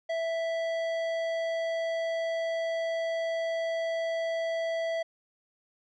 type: tone with tanh clipping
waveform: triangle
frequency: 659.3 Hz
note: E5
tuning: in tune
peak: -30 dBFS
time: 0.09-5.03 s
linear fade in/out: 10 ms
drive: 17 dB
effects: none